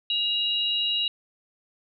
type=tone pair together; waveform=sine; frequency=2843 / 3875 Hz; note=F7 / B7; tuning=+30 / -34 cents; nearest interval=perfect fourth; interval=536 cents; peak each=-25 / -26 dBFS; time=0.1-1.08 s; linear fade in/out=2 ms; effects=none